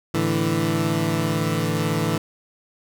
20% pulse chord, A suspended fourth, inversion none, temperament equal, 110 / 146.83 / 164.81 Hz, A2 / D3 / E3, 0 / 0 / 0 cents, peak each -21 / -21 / -18 dBFS, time 0.14-2.18 s, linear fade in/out 5 ms, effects none

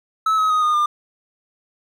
triangle tone with pitch steps, 1300 / 1274.7 / 1249.9 / 1225.6 / 1201.8 Hz, E6 / D#6 / D#6 / D#6 / D6, -24 / +41 / +7 / -27 / +40 cents, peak -13 dBFS, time 0.26-0.86 s, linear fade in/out 5 ms, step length 120 ms, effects none

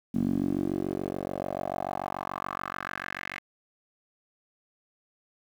10% pulse tone with band-pass filter sweep, 46.9 Hz, F#1, 24 cents sharp, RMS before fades -32 dBFS, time 0.14-3.39 s, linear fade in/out 10 ms, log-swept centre 230 to 2100 Hz, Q 3.5, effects 9-bit

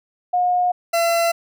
sine / 40% pulse tone pair in turn, 719 / 676.2 Hz, F#5 / E5, -50 / +44 cents, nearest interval minor second, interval 106 cents, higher first, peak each -15 dBFS, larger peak neither, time 0.33-0.72 / 0.93-1.32 s, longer neither, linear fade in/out 10 ms, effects none

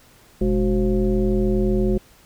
sine tone with frequency modulation, 206.7 Hz, G#3, 8 cents flat, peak -16 dBFS, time 0.41-1.98 s, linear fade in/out 5 ms, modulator 162 Hz, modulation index 1.4, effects pink hiss -52 dBFS RMS until 2.25 s

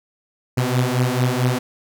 sawtooth beating tone pair, 123.47 / 127.97 Hz, B2 / C3, 0 / -38 cents, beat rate 4.5 Hz, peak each -16 dBFS, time 0.57-1.59 s, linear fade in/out 10 ms, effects none

